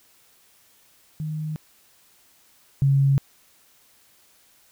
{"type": "tone pair in turn", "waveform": "sine", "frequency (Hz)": [154.7, 137.82], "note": ["D#3", "C#3"], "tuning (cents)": [-10, -10], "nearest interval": "major second", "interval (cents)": 200, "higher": "first", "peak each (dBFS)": [-26, -15], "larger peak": "second", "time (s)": [[1.2, 1.56], [2.82, 3.18]], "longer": "neither", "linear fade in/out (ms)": 0, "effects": ["white hiss -58 dBFS RMS until 4.71 s"]}